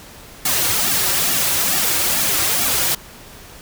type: noise with flanger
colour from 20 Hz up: white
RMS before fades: -18 dBFS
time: 0.45-2.95 s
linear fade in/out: 5 ms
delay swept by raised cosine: 1.9 to 4.7 ms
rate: 2.3 Hz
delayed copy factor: -0.95
effects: pink hiss -40 dBFS RMS until 3.61 s